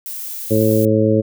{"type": "noise", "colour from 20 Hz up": "violet", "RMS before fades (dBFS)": -28, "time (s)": [0.06, 0.85], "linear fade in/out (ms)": 0}
{"type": "harmonic tone", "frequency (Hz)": 108.7, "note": "A2", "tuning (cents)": -21, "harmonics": [1, 2, 3, 4, 5], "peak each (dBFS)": [-18, -18, -18, -18, -18], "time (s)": [0.5, 1.22], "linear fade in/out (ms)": 20}
{"effects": []}